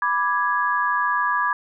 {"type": "chord", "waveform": "sine", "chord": "G# diminished", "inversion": "first", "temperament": "equal", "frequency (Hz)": [987.8, 1174.7, 1661.2], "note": ["B5", "D6", "G#6"], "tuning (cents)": [0, 0, 0], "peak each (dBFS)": -23, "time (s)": [0.02, 1.53], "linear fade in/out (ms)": 2, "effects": []}